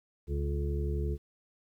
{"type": "harmonic tone with a mistuned harmonic", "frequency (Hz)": 71.6, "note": "D2", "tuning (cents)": -43, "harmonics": [1, 2, 3, 5, 6], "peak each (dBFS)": [-30, -37, -44, -40, -40], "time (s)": [0.27, 1.18], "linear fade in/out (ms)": 50, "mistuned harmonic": 5, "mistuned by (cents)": -38, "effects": ["11-bit"]}